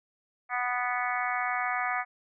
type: harmonic tone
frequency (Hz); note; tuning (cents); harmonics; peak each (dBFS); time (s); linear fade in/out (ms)
246.9; B3; 0; 3 / 4 / 5 / 6 / 7 / 8 / 9; -32 / -38 / -33 / -38 / -36 / -36 / -36; 0.49-2.05; 50
effects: none